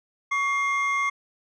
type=tone pair together; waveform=triangle; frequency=1124 / 2122 Hz; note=C#6 / C7; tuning=+24 / +24 cents; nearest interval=major seventh; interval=1100 cents; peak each=-23 dBFS; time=0.31-1.1 s; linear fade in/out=10 ms; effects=resampled to 22050 Hz